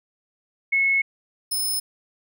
sine / 5% pulse tone pair in turn, 2188 / 5204 Hz, C#7 / E8, -23 / -23 cents, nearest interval octave + minor third, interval 1500 cents, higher second, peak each -17 dBFS, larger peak neither, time 0.72-1.02 / 1.51-1.8 s, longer first, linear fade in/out 10 ms, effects none

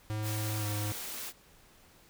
square tone with pitch glide, 107.2 to 104.57 Hz, A2 to G#2, -45 to +12 cents, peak -33 dBFS, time 0.1-0.92 s, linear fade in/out 0 ms, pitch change -43 cents, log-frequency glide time 0.59-0.65 s
white high-pass noise, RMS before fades -40 dBFS, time 0.22-1.33 s, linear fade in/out 50 ms, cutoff 170 Hz, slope 48 dB/octave
effects pink hiss -60 dBFS RMS until 2.09 s

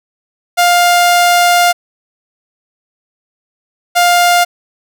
sawtooth tone pair in turn, 703 / 703 Hz, F5 / F5, +11 / +11 cents, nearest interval unison, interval 0 cents, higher neither, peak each -3 dBFS, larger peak neither, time 0.57-1.73 / 3.95-4.45 s, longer first, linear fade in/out 20 ms, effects none

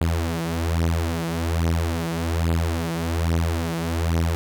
sawtooth beating tone pair, 82.41 / 83.61 Hz, E2 / E2, 0 / +25 cents, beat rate 1.2 Hz, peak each -20 dBFS, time 0.01-4.35 s, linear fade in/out 0 ms, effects none

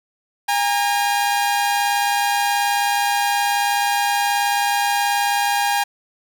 sawtooth tone pair together, 813.2 / 932 Hz, G#5 / A#5, -37 / -1 cents, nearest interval major second, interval 236 cents, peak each -14 / -20 dBFS, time 0.48-5.84 s, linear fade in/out 10 ms, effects none

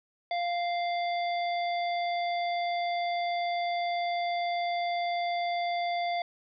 harmonic tone with a mistuned harmonic, 697 Hz, F5, 4 cents flat, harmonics 1 / 3 / 5 / 7, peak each -28 / -37 / -42 / -45 dBFS, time 0.31-6.22 s, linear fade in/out 2 ms, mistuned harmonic 7, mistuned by -79 cents, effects none

